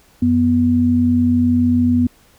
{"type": "tone pair together", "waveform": "sine", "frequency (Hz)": [92.19, 245.4], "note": ["F#2", "B3"], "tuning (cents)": [-6, -11], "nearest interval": "octave + perfect fourth", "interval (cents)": 1695, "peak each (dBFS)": [-19, -12], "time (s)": [0.22, 2.07], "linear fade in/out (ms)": 5, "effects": ["pink hiss -52 dBFS RMS until 2.38 s"]}